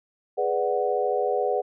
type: chord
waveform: sine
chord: G# half-diminished seventh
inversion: none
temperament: equal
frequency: 415.3 / 493.9 / 587.3 / 740 Hz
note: G#4 / B4 / D5 / F#5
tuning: 0 / 0 / 0 / 0 cents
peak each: -27 / -26 / -29 / -27 dBFS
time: 0.37-1.62 s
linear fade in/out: 20 ms
effects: none